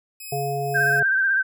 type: tone with tremolo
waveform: 5% pulse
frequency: 2550 Hz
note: D#7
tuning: 42 cents sharp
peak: -24 dBFS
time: 0.2-1 s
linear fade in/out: 5 ms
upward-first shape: triangle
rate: 1.9 Hz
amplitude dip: 65%
type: harmonic tone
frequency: 140.2 Hz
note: C#3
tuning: 20 cents sharp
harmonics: 1 / 3 / 5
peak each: -28 / -28 / -26 dBFS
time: 0.32-1.03 s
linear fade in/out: 5 ms
type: tone with vibrato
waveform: sine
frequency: 1568 Hz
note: G6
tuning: in tune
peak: -17 dBFS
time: 0.74-1.43 s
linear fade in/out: 20 ms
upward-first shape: sine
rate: 16 Hz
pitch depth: 46 cents each way
effects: none

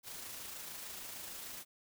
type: noise with amplitude modulation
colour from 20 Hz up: white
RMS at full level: -45 dBFS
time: 0.03-1.65 s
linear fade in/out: 50 ms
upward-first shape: sine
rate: 26.6 Hz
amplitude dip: 30%
effects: none

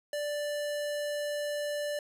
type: tone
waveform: square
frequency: 587.3 Hz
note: D5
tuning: in tune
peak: -32 dBFS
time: 0.13-1.99 s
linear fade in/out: 2 ms
effects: resampled to 32000 Hz

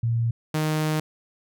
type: tone pair in turn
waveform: sine / sawtooth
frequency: 116.1 / 154.97 Hz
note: A#2 / D#3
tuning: -7 / -7 cents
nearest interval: perfect fourth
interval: 500 cents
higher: second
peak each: -20 / -18 dBFS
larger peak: second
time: 0.03-0.31 / 0.54-1 s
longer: second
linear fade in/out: 5 ms
effects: none

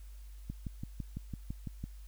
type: click train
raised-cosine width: 5 ms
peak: -26 dBFS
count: 9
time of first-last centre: 0.5-1.84 s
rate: 5.97 Hz
effects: added 50 Hz sine -46 dBFS peak until 2.07 s + white hiss -65 dBFS RMS until 2.07 s

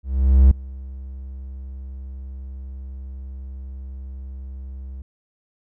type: tone with ADSR envelope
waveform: triangle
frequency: 66 Hz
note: C2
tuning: 16 cents sharp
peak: -5 dBFS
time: 0.03-5.02 s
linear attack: 480 ms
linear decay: 4 ms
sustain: -24 dB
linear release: 3 ms
effects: none

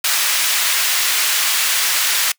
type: high-pass noise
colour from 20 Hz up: pink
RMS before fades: -17 dBFS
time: 0.04-2.32 s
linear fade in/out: 5 ms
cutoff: 1800 Hz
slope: 12 dB/octave
effects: noise-tail reverb RT60 0.1 s tail -23 dB re dry

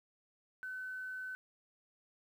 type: tone with quantisation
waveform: sine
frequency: 1515 Hz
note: F#6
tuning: 40 cents sharp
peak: -40 dBFS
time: 0.63-1.35 s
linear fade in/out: 0 ms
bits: 11
effects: none

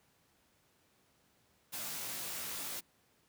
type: noise with comb filter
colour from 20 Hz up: white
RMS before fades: -41 dBFS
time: 1.72-2.81 s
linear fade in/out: 20 ms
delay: 18 ms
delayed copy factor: +0.85
effects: pink hiss -71 dBFS RMS until 3.28 s + high-pass 80 Hz 12 dB/octave

